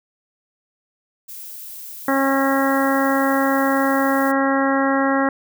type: noise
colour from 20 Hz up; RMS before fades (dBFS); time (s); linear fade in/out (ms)
violet; -35; 1.28-4.32; 10
type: harmonic tone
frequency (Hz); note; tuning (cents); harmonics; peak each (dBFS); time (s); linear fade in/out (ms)
271.9; C#4; -33; 1 / 2 / 3 / 4 / 5 / 6 / 7; -19 / -22 / -24 / -25 / -26 / -27 / -27; 2.08-5.29; 2
effects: none